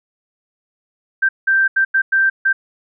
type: tone bursts at uneven times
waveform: sine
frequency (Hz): 1568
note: G6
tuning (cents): 0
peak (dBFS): -11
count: 6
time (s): 1.22-1.29 / 1.47-1.68 / 1.76-1.85 / 1.94-2.02 / 2.12-2.3 / 2.45-2.53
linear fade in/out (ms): 10
effects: none